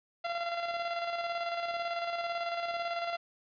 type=tone with tremolo; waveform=sawtooth; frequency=685 Hz; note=F5; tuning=34 cents flat; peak=-27 dBFS; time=0.24-3.17 s; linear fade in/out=10 ms; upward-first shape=square; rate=18 Hz; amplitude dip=40%; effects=resampled to 11025 Hz + 10-bit